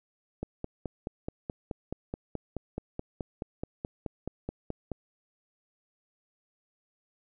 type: click train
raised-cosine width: 2 ms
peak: -20 dBFS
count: 22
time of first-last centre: 0.43-4.917 s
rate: 4.68 Hz
effects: none